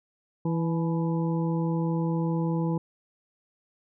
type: harmonic tone with a mistuned harmonic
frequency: 164.81 Hz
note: E3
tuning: in tune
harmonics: 1 / 2 / 3 / 5 / 6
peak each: -25 / -31 / -35 / -39 / -41 dBFS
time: 0.45-2.78 s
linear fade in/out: 5 ms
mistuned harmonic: 5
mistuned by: +58 cents
effects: none